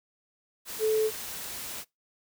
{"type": "tone in noise", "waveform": "sine", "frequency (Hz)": 435.9, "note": "A4", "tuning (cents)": -16, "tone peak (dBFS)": -22, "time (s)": [0.79, 1.11], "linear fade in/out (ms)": 50, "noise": "white", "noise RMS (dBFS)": -38, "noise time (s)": [0.65, 1.85], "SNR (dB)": 13, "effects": ["noise-tail reverb RT60 0.2 s tail -24 dB re dry"]}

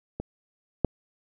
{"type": "clicks", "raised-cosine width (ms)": 2, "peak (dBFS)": [-18, -7], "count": 2, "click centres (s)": [0.2, 0.847], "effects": []}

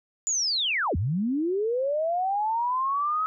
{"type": "linear two-way sweep", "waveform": "sine", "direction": "down then up", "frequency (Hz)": [7100, 74, 1287], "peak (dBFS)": -23, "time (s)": [0.27, 3.26], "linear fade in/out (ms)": 0, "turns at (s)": 0.96, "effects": []}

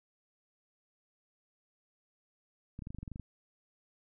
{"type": "clicks", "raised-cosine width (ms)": 5, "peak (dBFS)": -30, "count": 11, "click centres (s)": [2.791, 2.822, 2.871, 2.905, 2.947, 2.986, 3.03, 3.078, 3.117, 3.159, 3.197], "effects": []}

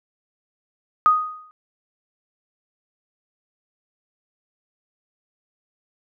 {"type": "tone with exponential decay", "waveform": "sine", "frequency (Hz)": 1244.5, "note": "D#6", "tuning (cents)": 0, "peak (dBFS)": -9, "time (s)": [1.06, 1.51], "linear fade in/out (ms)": 0, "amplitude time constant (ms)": 97, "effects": []}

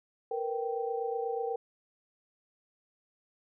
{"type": "tone cluster", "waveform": "sine", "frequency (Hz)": [461.5, 489.7, 780], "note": ["A#4", "B4", "G5"], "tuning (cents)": [-17, -15, -9], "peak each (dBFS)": [-33, -37, -36], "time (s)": [0.31, 1.56], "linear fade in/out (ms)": 5, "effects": []}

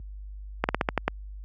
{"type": "slowing click train", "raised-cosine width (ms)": 0.5, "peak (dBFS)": -7, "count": 7, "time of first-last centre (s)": [0.64, 1.08], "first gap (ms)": 49, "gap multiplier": 1.16, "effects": ["added 50 Hz sine -25 dBFS peak until 1.44 s", "high-pass 100 Hz 12 dB/octave"]}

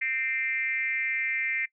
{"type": "tone with frequency modulation", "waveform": "sine", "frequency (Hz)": 2093, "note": "C7", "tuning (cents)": 0, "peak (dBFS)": -26, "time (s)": [0.01, 1.66], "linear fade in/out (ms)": 10, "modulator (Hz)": 264, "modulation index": 1, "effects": ["noise-tail reverb RT60 0.1 s tail -21 dB re dry"]}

